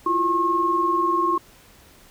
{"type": "tone cluster", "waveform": "sine", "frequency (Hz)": [335.8, 356.1, 1080], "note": ["E4", "F4", "C#6"], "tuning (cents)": [32, 34, -45], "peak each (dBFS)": [-26, -27, -19], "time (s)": [0.06, 1.38], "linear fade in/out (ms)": 5, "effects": ["pink hiss -51 dBFS RMS until 2.1 s"]}